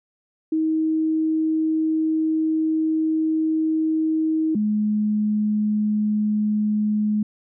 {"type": "tone pair in turn", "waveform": "sine", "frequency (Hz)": [316.6, 211.3], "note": ["D#4", "G#3"], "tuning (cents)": [30, 30], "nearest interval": "perfect fifth", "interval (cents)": 700, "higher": "first", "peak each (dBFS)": -18, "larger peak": "neither", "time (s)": [[0.52, 4.55], [4.55, 7.23]], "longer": "first", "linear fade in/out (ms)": 5, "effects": []}